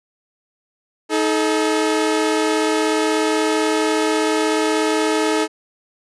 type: tone pair together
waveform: sawtooth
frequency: 314.4 / 431.3 Hz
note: D#4 / A4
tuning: +18 / -35 cents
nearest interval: perfect fourth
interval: 547 cents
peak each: -15 dBFS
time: 1.09-5.48 s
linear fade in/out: 50 ms
effects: resampled to 24000 Hz